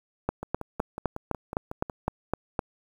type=two click trains; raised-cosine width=1 ms; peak=-11 / -20 dBFS; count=10 / 10; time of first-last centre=0.29-2.592 / 0.43-2.081 s; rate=3.91 / 5.45 Hz; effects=8-bit